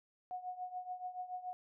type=tone with tremolo; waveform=sine; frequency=730 Hz; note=F#5; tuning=24 cents flat; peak=-37 dBFS; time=0.31-1.53 s; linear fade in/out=0 ms; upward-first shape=triangle; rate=7 Hz; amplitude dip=85%; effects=none